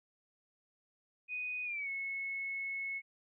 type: tone with pitch glide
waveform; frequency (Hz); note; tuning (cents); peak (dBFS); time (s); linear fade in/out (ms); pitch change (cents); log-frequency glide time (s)
sine; 2489 to 2192; D#7 to C#7; 0 to -20; -36; 1.28-3.02; 50; -220; 1.64-1.89
effects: none